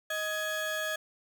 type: tone pair together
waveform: 35% pulse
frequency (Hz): 627.4 / 1675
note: D#5 / G#6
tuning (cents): +14 / +14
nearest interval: octave + perfect fourth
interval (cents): 1700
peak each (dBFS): -33 / -31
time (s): 0.1-0.96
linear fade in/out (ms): 5
effects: none